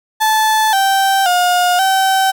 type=tone with pitch steps; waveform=35% pulse; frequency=871 / 779 / 715 / 769 Hz; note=A5 / G5 / F5 / G5; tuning=-18 / -11 / +41 / -33 cents; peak=-9 dBFS; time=0.2-2.32 s; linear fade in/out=20 ms; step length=530 ms; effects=none